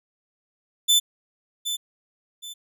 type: tone with echo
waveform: sawtooth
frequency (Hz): 3520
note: A7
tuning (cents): 0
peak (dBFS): -12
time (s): 0.88-1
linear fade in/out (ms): 20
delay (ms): 770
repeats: 2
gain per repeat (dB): -10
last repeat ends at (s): 2.54
effects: none